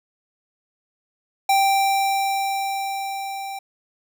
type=tone with level ramp; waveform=square; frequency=784 Hz; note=G5; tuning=in tune; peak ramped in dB=-15 to -30 dBFS; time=1.49-3.59 s; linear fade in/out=5 ms; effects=none